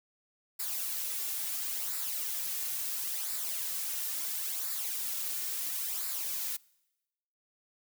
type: noise with flanger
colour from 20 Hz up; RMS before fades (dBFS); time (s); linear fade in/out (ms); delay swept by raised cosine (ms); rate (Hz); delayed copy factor
blue; -35; 0.59-6.57; 10; 0.32 to 3.12; 0.73; -0.55
effects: noise-tail reverb RT60 1.0 s tail -25 dB re dry